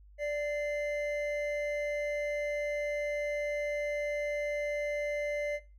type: tone pair together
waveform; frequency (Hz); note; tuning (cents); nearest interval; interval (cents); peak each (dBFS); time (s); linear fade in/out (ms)
triangle; 587.3 / 2076; D5 / C7; 0 / -14; octave + minor seventh; 2186; -29 / -38; 0.18-5.6; 50
effects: noise-tail reverb RT60 0.3 s tail -19 dB re dry + added 50 Hz sine -53 dBFS peak until 5.78 s